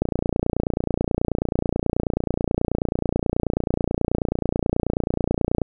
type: click train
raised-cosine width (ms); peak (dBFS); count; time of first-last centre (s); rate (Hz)
2; -7; 165; 0.02-5.617; 29.3
effects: none